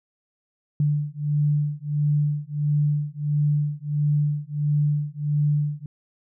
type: beating tone pair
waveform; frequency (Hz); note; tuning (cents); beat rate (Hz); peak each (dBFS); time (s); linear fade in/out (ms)
sine; 146.83 / 148.33; D3 / D3; 0 / +18; 1.5; -23; 0.8-5.86; 2
effects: none